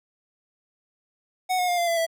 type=tone with pitch steps; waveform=square; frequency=740 / 723.1 / 706.6 / 690.4 / 674.7 / 659.3 Hz; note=F#5 / F#5 / F5 / F5 / E5 / E5; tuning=0 / -40 / +20 / -20 / +40 / 0 cents; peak=-22 dBFS; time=1.49-2.066 s; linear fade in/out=20 ms; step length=96 ms; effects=none